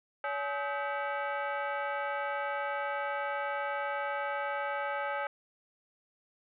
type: tone with frequency modulation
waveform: sine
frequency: 140 Hz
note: C#3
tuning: 18 cents sharp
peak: -31 dBFS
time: 0.24-5.27 s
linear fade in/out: 2 ms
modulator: 708 Hz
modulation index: 2.4
effects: none